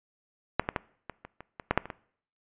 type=clicks; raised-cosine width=0.5 ms; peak=-7 / -12 / -12 / -21 / -26 / -27 / -23 / -8 / -6 / -24 / -20 dBFS; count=11; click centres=0.596 / 0.689 / 0.762 / 1.097 / 1.25 / 1.406 / 1.598 / 1.71 / 1.776 / 1.856 / 1.902 s; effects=noise-tail reverb RT60 0.6 s tail -21 dB re dry + resampled to 8000 Hz